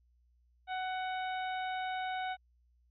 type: harmonic tone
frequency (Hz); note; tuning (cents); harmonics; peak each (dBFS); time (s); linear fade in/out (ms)
745; F#5; +12; 1 / 2 / 3 / 4 / 5; -35 / -42 / -46 / -51 / -49; 0.67-2.37; 50
effects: added 60 Hz sine -66 dBFS peak until 2.9 s